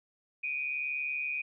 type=tone pair together; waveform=sine; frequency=2336 / 2477 Hz; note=D7 / D#7; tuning=-10 / -8 cents; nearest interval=minor second; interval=102 cents; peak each=-38 / -32 dBFS; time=0.43-1.42 s; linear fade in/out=10 ms; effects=none